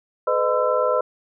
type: tone cluster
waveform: sine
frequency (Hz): 433 / 505 / 614 / 1018 / 1332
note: A4 / B4 / D#5 / C6 / E6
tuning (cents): -28 / +39 / -23 / -48 / +18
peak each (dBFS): -29 / -21 / -22 / -26 / -25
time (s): 0.27-1.01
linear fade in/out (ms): 5
effects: none